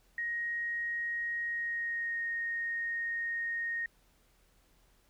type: tone with pitch glide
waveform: sine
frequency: 1879 to 1858.5 Hz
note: A#6 to A#6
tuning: +13 to -6 cents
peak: -32 dBFS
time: 0.18-3.86 s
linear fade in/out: 2 ms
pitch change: -19 cents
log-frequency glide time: 1.43-2.22 s
effects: added 41 Hz sine -67 dBFS peak until 5.09 s + pink hiss -69 dBFS RMS until 5.09 s